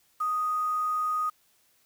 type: tone with quantisation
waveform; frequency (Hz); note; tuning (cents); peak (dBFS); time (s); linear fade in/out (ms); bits
sine; 1244.5; D#6; 0; -25; 0.2-1.3; 10; 8
effects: white hiss -66 dBFS RMS until 1.85 s